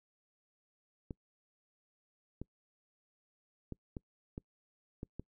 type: clicks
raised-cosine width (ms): 3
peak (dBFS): -28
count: 7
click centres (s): 1.108 / 2.416 / 3.723 / 3.968 / 4.379 / 5.031 / 5.196
effects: noise-tail reverb RT60 0.1 s tail -26 dB re dry